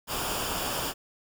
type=noise with comb filter; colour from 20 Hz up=pink; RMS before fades=-31 dBFS; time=0.07-0.94 s; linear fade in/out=50 ms; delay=0.49 ms; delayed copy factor=-0.6; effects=none